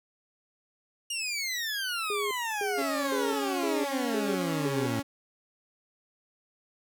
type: exponential sweep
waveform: 20% pulse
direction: down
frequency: 2869 to 109.2 Hz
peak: -25 dBFS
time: 1.1-5 s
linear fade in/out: 5 ms
type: tone bursts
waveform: sine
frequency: 412.2 Hz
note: G#4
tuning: 13 cents flat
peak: -30 dBFS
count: 6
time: 2.1-4.86 s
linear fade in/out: 2 ms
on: 210 ms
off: 300 ms
type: tone with vibrato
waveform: sawtooth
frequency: 277.2 Hz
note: C#4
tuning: in tune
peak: -27 dBFS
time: 2.77-5.03 s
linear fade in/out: 20 ms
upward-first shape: triangle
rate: 14 Hz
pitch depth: 29 cents each way
effects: none